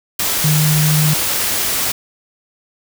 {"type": "tone in noise", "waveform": "sine", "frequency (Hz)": 152.9, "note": "D#3", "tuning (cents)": -30, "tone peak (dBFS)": -12, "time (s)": [0.44, 1.14], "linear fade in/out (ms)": 5, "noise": "white", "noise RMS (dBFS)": -18, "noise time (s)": [0.19, 1.92], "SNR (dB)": 3, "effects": []}